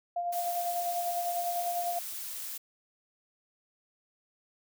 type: tone with tremolo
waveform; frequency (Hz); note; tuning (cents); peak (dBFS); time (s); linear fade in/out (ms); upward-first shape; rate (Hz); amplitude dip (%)
sine; 698.5; F5; 0; -28; 0.16-1.99; 5; sine; 10; 40
type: noise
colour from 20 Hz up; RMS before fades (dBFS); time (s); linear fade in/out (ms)
blue; -39; 0.32-2.58; 10
effects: none